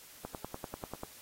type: click train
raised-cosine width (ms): 1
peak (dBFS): -25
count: 9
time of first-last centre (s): 0.25-1.034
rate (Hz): 10.2
effects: white hiss -54 dBFS RMS until 1.21 s + AAC 48 kbps